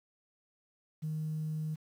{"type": "tone", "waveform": "sine", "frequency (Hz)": 155.56, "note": "D#3", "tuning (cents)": 0, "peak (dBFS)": -32, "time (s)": [1.02, 1.76], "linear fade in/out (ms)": 20, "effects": ["tanh soft clip ceiling -28 dBFS", "10-bit"]}